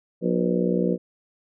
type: harmonic tone with a mistuned harmonic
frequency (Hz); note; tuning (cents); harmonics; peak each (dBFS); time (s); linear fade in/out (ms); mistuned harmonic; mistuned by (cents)
60.1; B1; -46; 3 / 4 / 5 / 6 / 7 / 8 / 9 / 10; -24 / -27 / -30 / -27 / -36 / -26 / -32 / -38; 0.21-0.98; 50; 9; -68
effects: none